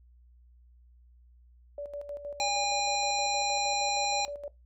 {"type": "tone with tremolo", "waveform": "sine", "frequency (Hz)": 577, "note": "D5", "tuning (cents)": -31, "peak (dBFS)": -34, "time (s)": [1.78, 4.48], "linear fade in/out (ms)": 2, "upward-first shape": "square", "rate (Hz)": 6.4, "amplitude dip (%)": 60}
{"type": "harmonic tone", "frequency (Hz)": 814, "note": "G#5", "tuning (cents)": -35, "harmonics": [1, 3, 5, 7, 9], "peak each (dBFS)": [-29, -34, -33, -40, -39], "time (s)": [2.4, 4.25], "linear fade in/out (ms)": 0}
{"effects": ["noise-tail reverb RT60 0.2 s tail -19 dB re dry", "added 60 Hz sine -55 dBFS peak until 4.65 s"]}